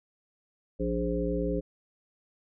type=harmonic tone with a mistuned harmonic; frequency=58.1 Hz; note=A#1; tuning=5 cents flat; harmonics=1 / 3 / 5 / 7 / 9; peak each=-33 / -33 / -33 / -33 / -33 dBFS; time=0.79-1.61 s; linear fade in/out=20 ms; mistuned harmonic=7; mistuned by=+27 cents; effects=none